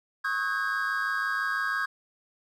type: tone cluster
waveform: triangle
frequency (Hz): 1098 / 1269 / 1520 / 1626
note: C#6 / D#6 / F#6 / G#6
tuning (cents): -17 / +34 / +46 / -37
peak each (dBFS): -32 / -32 / -32 / -27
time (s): 0.24-1.86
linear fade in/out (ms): 10
effects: none